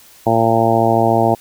harmonic tone, 114 Hz, A#2, 38 cents flat, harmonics 1 / 2 / 3 / 4 / 5 / 6 / 7 / 8, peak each -20 / -20 / -19 / -21 / -20 / -16 / -18 / -22 dBFS, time 0.26-1.35 s, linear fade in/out 10 ms, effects white hiss -45 dBFS RMS until 1.4 s

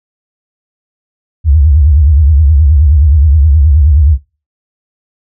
sine tone with vibrato, 74 Hz, D2, 14 cents sharp, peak -3 dBFS, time 1.44-4.18 s, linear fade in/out 50 ms, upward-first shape triangle, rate 9.5 Hz, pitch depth 220 cents each way, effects noise-tail reverb RT60 0.3 s tail -20 dB re dry

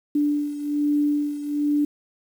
sine beating tone pair, 292.8 / 294 Hz, D4 / D4, -5 / +2 cents, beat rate 1.2 Hz, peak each -21 / -26 dBFS, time 0.15-1.85 s, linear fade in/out 5 ms, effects 8-bit

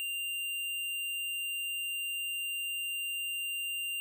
square tone, 2786 Hz, F7, 5 cents flat, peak -34 dBFS, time 0-4 s, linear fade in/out 0 ms, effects none

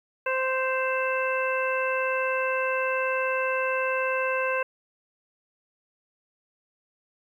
harmonic tone with a mistuned harmonic, 521 Hz, C5, 7 cents flat, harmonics 1 / 2 / 3 / 4 / 5, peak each -27 / -30 / -30 / -38 / -31 dBFS, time 0.26-4.63 s, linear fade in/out 5 ms, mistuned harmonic 5, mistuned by +30 cents, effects 10-bit

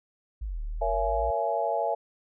sine exponential two-way sweep, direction down then up, 58.9 to 36 to 58.9 Hz, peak -30 dBFS, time 0.41-1.31 s, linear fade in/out 10 ms, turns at 0.62 s
sine chord, A# half-diminished seventh, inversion none, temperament just, 466.2 / 559.4 / 671.3 / 839.1 Hz, A#4 / C#5 / E5 / G#5, 0 / +16 / +31 / +18 cents, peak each -33 / -31 / -28 / -30 dBFS, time 0.81-1.95 s, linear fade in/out 10 ms
effects none

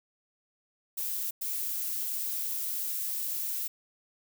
violet noise bursts at uneven times, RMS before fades -33 dBFS, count 2, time 0.97-1.31 / 1.41-3.68 s, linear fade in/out 10 ms, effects none

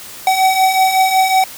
square beating tone pair, 754 / 759.4 Hz, F#5 / F#5, +32 / +45 cents, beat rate 5.4 Hz, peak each -18 / -12 dBFS, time 0.27-1.44 s, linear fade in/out 2 ms, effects white hiss -33 dBFS RMS until 1.57 s

